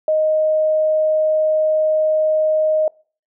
sine tone, 622.3 Hz, D#5, in tune, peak -13 dBFS, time 0.08-2.88 s, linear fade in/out 2 ms, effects noise-tail reverb RT60 0.4 s tail -25 dB re dry

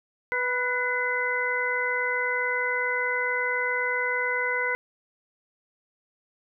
harmonic tone with a mistuned harmonic, 493.9 Hz, B4, in tune, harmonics 1 / 2 / 3 / 4, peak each -31 / -32 / -29 / -27 dBFS, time 0.32-4.75 s, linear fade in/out 0 ms, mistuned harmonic 4, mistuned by +48 cents, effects none

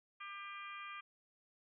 harmonic tone, 398.7 Hz, G4, 29 cents sharp, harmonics 3 / 4 / 5 / 6 / 7 / 8, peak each -48 / -55 / -55 / -51 / -61 / -58 dBFS, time 0.2-1.01 s, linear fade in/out 10 ms, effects none

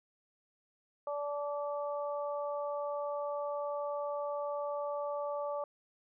harmonic tone, 289.7 Hz, D4, 24 cents flat, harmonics 2 / 3 / 4, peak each -35 / -42 / -42 dBFS, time 1.07-5.64 s, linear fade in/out 2 ms, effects none

